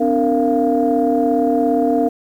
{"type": "tone cluster", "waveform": "sine", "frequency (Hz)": [256.6, 293.9, 461.2, 691], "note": ["C4", "D4", "A#4", "F5"], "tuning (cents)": [-34, 1, -19, -19], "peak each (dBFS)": -18, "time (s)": [0, 2.09], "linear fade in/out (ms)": 10, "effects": ["tanh soft clip ceiling -5 dBFS", "8-bit"]}